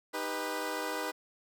15% pulse chord, Eb augmented, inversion none, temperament equal with one note detuned, 311.1 / 397 / 493.9 Hz, Eb4 / G4 / B4, 0 / +22 / 0 cents, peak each -32 / -33 / -30 dBFS, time 0.13-1.12 s, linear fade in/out 20 ms, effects none

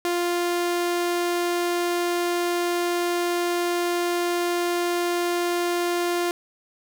sawtooth tone, 349.2 Hz, F4, in tune, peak -18 dBFS, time 0.05-6.31 s, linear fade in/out 0 ms, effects none

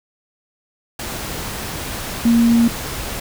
sine tone in noise, 233.1 Hz, A#3, in tune, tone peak -10 dBFS, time 2.25-2.68 s, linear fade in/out 5 ms, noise pink, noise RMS -27 dBFS, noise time 0.99-3.2 s, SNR +14 dB, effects none

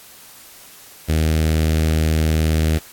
sawtooth tone with notch filter, 78.9 Hz, D#2, 25 cents sharp, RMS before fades -17 dBFS, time 1.08-2.79 s, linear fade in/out 20 ms, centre 1000 Hz, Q 1, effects white hiss -43 dBFS RMS until 2.92 s + AAC 64 kbps

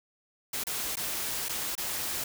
white noise with dropouts, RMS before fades -33 dBFS, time 0.53-2.24 s, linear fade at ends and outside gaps 5 ms, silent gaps 0.638-0.668 / 0.957-0.969 / 1.486-1.492 / 1.753-1.778 s, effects none

